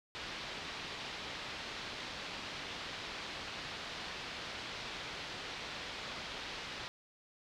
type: low-pass noise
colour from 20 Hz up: white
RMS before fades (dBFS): -44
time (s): 0.15-6.88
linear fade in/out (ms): 0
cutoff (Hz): 4300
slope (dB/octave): 24
effects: none

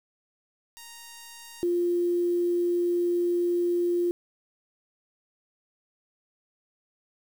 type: tone pair in turn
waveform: 5% pulse / sine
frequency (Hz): 932.3 / 349.2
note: A#5 / F4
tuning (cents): 0 / 0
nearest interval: octave + perfect fourth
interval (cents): 1700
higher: first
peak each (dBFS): -31 / -22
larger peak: second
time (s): 0.77-1.63 / 1.63-4.11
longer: second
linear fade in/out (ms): 0
effects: 8-bit

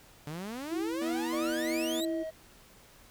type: exponential sweep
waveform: sawtooth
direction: up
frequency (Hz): 143.3 to 4052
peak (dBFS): -33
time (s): 0.27-2.05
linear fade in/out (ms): 2
type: tone with tremolo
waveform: sine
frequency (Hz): 329.6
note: E4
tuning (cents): 0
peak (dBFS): -30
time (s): 0.71-2.24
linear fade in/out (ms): 20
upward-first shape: sine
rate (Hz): 3.1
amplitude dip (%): 25
type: tone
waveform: sawtooth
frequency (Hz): 243.5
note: B3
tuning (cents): -24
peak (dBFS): -33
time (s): 1.01-2.01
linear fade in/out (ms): 10
type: tone with pitch glide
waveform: triangle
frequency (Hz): 604 to 635.9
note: D5 to D#5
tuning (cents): +48 to +38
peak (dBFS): -33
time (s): 1.32-2.31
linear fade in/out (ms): 20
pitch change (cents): +90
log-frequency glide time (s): 1.45-2.02
effects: pink hiss -57 dBFS RMS until 3.1 s

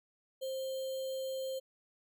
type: tone with sample-and-hold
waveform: sine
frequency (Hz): 528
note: C5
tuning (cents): +16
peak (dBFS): -35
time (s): 0.41-1.6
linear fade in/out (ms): 20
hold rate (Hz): 3675
effects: none

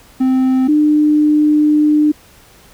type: tone pair in turn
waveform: triangle / sine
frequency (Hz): 260 / 300.8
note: C4 / D4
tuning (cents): -11 / +42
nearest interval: minor third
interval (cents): 253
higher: second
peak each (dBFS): -8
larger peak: neither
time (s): 0.2-0.68 / 0.68-2.12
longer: second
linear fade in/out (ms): 10
effects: pink hiss -45 dBFS RMS until 2.73 s

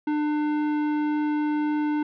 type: tone with tanh clipping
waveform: sine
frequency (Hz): 299.7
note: D4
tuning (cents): +35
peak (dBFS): -24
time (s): 0.07-2.03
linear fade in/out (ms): 5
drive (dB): 14
effects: none

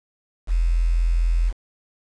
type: tone with quantisation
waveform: sine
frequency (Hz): 42.24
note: E1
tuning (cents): +43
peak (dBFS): -16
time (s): 0.47-1.53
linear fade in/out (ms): 50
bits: 7
effects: resampled to 22050 Hz

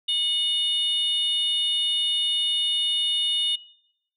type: tone pair together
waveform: sine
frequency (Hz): 2918 / 3620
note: F#7 / A7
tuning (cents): -25 / +48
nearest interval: major third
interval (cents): 373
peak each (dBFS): -22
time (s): 0.08-3.56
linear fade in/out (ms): 10
effects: noise-tail reverb RT60 0.8 s tail -23 dB re dry + tanh soft clip ceiling -18 dBFS

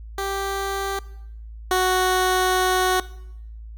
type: tone pair in turn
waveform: 15% pulse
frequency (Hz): 392 / 370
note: G4 / F#4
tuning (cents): 0 / 0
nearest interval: minor second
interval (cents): 100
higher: first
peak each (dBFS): -18 / -11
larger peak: second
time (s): 0.18-0.99 / 1.71-3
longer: second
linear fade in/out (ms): 2
effects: noise-tail reverb RT60 0.8 s tail -19 dB re dry + added 55 Hz sine -35 dBFS peak until 3.77 s

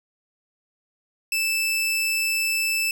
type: tone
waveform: sawtooth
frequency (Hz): 2637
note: E7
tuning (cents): 0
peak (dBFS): -18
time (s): 1.32-2.91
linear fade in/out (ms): 2
effects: none

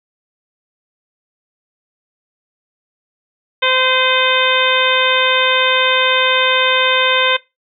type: harmonic tone with a mistuned harmonic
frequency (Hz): 516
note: C5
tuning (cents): -24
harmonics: 1 / 2 / 3 / 4 / 5 / 6 / 7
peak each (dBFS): -19 / -19 / -19 / -19 / -19 / -19 / -19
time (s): 3.62-7.37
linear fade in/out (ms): 10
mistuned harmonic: 5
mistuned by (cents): -31
effects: noise-tail reverb RT60 0.2 s tail -19 dB re dry

